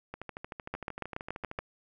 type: two click trains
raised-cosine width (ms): 0.5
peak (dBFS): -24 / -19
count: 20 / 7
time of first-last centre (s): 0.14-1.59 / 0.74-1.589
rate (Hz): 13.1 / 7.07
effects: none